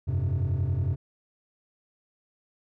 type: chord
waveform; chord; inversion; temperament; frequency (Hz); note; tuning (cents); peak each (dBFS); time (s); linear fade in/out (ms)
triangle; F suspended second; none; just; 87.31 / 98.22 / 130.96; F2 / G2 / C3; 0 / +4 / +2; -25; 0.07-0.96; 20
effects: tanh soft clip ceiling -19 dBFS